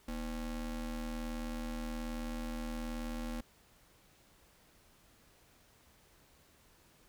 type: ring-modulated tone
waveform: square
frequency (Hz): 138.59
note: C#3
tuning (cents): 0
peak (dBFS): -35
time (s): 0.08-3.41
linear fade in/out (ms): 5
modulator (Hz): 99.2
effects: pink hiss -65 dBFS RMS until 7.08 s